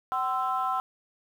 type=tone cluster; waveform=sine; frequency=762 / 1039 / 1322 Hz; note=G5 / C6 / E6; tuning=-49 / -12 / +5 cents; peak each=-29 dBFS; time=0.12-0.8 s; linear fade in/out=0 ms; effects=tanh soft clip ceiling -18 dBFS + 9-bit